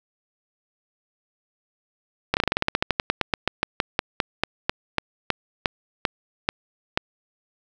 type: slowing click train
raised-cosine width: 0.3 ms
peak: -3 dBFS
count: 29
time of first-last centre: 2.34-6.975 s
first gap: 29 ms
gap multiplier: 1.11
effects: 7-bit